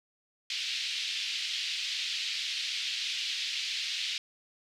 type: band-pass noise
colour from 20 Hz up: white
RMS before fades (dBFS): -34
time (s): 0.5-4.18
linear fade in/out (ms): 2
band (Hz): 2500 to 4400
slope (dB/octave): 24
effects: none